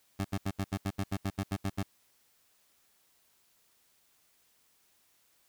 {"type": "tone bursts", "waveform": "20% pulse", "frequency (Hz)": 98, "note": "G2", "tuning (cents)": 0, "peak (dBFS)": -25, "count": 13, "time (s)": [0.19, 1.831], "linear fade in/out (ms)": 10, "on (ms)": 57, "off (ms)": 75, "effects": ["white hiss -69 dBFS RMS until 5.48 s"]}